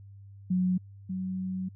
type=tone pair in turn; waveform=sine; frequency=183.3 / 186.72 Hz; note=F#3 / F#3; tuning=-16 / +16 cents; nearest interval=unison; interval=32 cents; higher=second; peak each=-23 / -30 dBFS; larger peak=first; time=0.5-0.78 / 1.09-1.69 s; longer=second; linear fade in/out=10 ms; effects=added 99 Hz sine -46 dBFS peak until 1.75 s